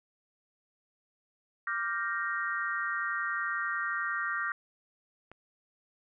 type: chord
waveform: sine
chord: G minor seventh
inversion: second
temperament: equal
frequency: 1174.7 / 1396.9 / 1568 / 1864.7 Hz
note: D6 / F6 / G6 / Bb6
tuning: 0 / 0 / 0 / 0 cents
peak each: -36 / -35 / -36 / -35 dBFS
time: 1.67-4.52 s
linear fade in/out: 2 ms
type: click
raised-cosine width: 0.5 ms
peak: -33 dBFS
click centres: 5.316 s
effects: none